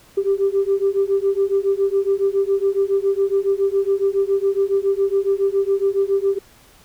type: beating tone pair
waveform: sine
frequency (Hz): 390 / 397.2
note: G4 / G4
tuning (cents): -9 / +23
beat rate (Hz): 7.2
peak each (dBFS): -18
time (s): 0.17-6.39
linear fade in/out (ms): 10
effects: tanh soft clip ceiling -9 dBFS + pink hiss -50 dBFS RMS until 6.84 s